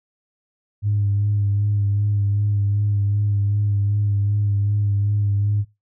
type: tone with vibrato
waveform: sine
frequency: 102.2 Hz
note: G#2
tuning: 27 cents flat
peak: -16 dBFS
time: 0.82-5.65 s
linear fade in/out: 50 ms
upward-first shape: sine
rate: 2.6 Hz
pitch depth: 27 cents each way
effects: noise-tail reverb RT60 0.2 s tail -17 dB re dry + tanh soft clip ceiling -12 dBFS

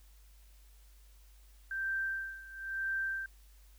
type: tone with tremolo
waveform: sine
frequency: 1568 Hz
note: G6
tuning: in tune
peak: -31 dBFS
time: 1.71-3.26 s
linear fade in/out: 2 ms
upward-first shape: sine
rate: 1 Hz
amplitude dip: 85%
effects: added 50 Hz sine -56 dBFS peak until 3.78 s + white hiss -67 dBFS RMS until 3.78 s

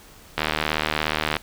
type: click train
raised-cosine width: 0.3 ms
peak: -5 dBFS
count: 77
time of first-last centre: 0.38-1.367 s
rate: 77 Hz
effects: pink hiss -48 dBFS RMS until 1.42 s

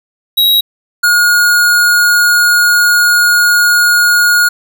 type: tone pair in turn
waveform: square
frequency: 3839 / 1436.3 Hz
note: B7 / F6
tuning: -50 / +48 cents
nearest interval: octave + perfect fourth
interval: 1702 cents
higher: first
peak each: -7 dBFS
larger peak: neither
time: 0.37-0.61 / 1.03-4.49 s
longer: second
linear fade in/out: 10 ms
effects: none

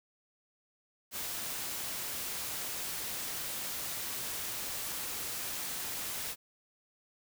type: noise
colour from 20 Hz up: white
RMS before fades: -38 dBFS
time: 1.11-6.36 s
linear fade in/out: 50 ms
effects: none

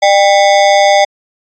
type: ring-modulated tone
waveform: square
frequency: 698.5 Hz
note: F5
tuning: in tune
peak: -3 dBFS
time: 0.02-1.05 s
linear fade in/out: 10 ms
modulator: 97.1 Hz
effects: resampled to 16000 Hz

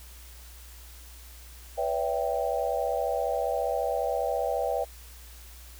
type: chord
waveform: sine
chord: C# half-diminished seventh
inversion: third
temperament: equal with one note detuned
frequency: 493.9 / 568.6 / 659.3 / 784 Hz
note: B4 / C#5 / E5 / G5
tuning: 0 / +44 / 0 / 0 cents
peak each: -31 dBFS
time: 1.77-4.85 s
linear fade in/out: 20 ms
effects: added 60 Hz sine -46 dBFS peak until 5.79 s + white hiss -51 dBFS RMS until 5.79 s

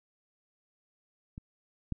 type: clicks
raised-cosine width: 5 ms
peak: -29 / -20 dBFS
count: 2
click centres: 1.379 / 1.923 s
effects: none

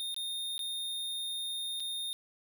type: tone with dropouts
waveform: square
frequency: 3663 Hz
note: A#7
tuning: 31 cents flat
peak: -35 dBFS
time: 0-2.13 s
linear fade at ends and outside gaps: 0 ms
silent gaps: 0.144-0.164 / 0.58-0.592 / 1.799-1.803 s
effects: none

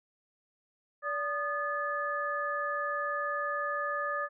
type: tone cluster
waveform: sine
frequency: 578 / 1228 / 1727 Hz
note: D5 / D#6 / A6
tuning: -28 / -23 / -33 cents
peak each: -36 / -33 / -35 dBFS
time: 1.02-4.29 s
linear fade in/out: 50 ms
effects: none

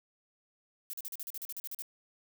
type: noise bursts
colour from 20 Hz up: violet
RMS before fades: -40 dBFS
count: 13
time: 0.9-1.821 s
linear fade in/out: 0 ms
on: 33 ms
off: 41 ms
effects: none

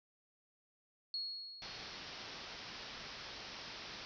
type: tone with exponential decay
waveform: sine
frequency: 4321 Hz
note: C#8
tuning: 45 cents flat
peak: -36 dBFS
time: 1.14-2.43 s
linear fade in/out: 1 ms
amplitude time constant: 280 ms
type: low-pass noise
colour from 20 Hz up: white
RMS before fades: -49 dBFS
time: 1.62-4.05 s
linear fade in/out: 0 ms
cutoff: 5600 Hz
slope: 96 dB/octave
effects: none

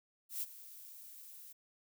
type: noise with ADSR envelope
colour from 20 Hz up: violet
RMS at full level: -37 dBFS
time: 0.29-1.53 s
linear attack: 130 ms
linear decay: 32 ms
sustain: -16 dB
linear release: 11 ms
effects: none

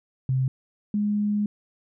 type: tone pair in turn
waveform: sine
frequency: 130.81 / 207.6 Hz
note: C3 / G#3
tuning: 0 / 0 cents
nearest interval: minor sixth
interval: 800 cents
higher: second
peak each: -20 / -21 dBFS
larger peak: first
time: 0.29-0.48 / 0.94-1.46 s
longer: second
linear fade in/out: 2 ms
effects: none

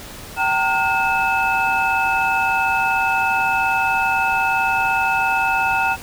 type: tone cluster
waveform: sine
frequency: 772 / 915 / 1431 / 2612 Hz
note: G5 / A#5 / F6 / E7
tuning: -27 / -32 / +42 / -17 cents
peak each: -21 dBFS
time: 0.36-5.97 s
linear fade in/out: 50 ms
effects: tanh soft clip ceiling -5 dBFS + pink hiss -36 dBFS RMS until 6.02 s

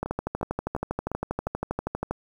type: two click trains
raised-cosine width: 1 ms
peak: -13 / -18 dBFS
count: 27 / 5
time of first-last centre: 0.03-2.11 / 0.06-1.468 s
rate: 12.5 / 2.84 Hz
effects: 8-bit

